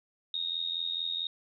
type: tone with amplitude modulation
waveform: sine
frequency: 3729 Hz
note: A#7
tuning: in tune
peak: -27 dBFS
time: 0.34-1.27 s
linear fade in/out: 2 ms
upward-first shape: sine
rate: 84.5 Hz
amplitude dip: 80%
effects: none